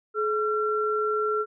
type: tone pair together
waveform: sine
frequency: 426.4 / 1360 Hz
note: G#4 / F6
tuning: +46 / -46 cents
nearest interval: octave + minor sixth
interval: 2008 cents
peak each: -25 / -26 dBFS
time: 0.14-1.46 s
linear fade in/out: 50 ms
effects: none